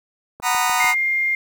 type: click train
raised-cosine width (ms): 1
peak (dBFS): -23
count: 4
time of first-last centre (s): 0.4-0.844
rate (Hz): 6.75
type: chord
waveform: sawtooth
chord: B major seventh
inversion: second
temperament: just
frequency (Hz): 740.8 / 926 / 987.8 / 1234.7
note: F#5 / A#5 / B5 / D#6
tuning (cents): +2 / -12 / 0 / -14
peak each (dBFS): -19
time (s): 0.42-0.95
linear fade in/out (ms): 50
type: tone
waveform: sine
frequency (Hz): 2115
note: C7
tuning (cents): +18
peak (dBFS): -17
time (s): 0.8-1.35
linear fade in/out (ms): 2
effects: 8-bit